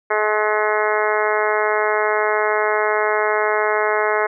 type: harmonic tone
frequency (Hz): 212.8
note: G#3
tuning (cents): +42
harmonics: 2 / 3 / 4 / 5 / 6 / 7 / 8 / 9 / 10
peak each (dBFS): -21 / -23 / -24 / -25 / -26 / -26 / -27 / -28 / -28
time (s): 0.1-4.27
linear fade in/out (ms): 10
effects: none